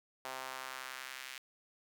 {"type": "tone with high-pass filter sweep", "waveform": "sawtooth", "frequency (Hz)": 130.81, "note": "C3", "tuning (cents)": 0, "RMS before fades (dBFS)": -45, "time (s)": [0.25, 1.38], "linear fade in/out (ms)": 0, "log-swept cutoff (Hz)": [770, 2200], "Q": 1.3, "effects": []}